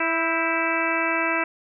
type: harmonic tone with a mistuned harmonic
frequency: 329.6 Hz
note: E4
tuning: in tune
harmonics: 1 / 2 / 3 / 4 / 5 / 6 / 7 / 8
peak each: -29 / -29 / -29 / -29 / -29 / -29 / -29 / -29 dBFS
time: 0-1.44 s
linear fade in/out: 5 ms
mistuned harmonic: 5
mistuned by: -58 cents
effects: none